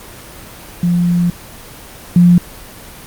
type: tone pair in turn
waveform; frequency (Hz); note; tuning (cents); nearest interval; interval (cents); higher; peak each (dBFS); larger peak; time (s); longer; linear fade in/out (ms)
sine; 174.61 / 175.61; F3 / F3; 0 / +10; unison; 10; second; -10 / -4; second; 0.83-1.3 / 2.16-2.38; first; 2
effects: pink hiss -34 dBFS RMS until 3.06 s + Opus 24 kbps